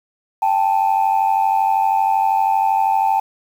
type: tone pair together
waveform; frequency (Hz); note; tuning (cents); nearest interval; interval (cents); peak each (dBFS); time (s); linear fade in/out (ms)
sine; 787.3 / 880; G5 / A5; +7 / 0; major second; 193; -15; 0.42-3.2; 5
effects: tanh soft clip ceiling -9 dBFS + 7-bit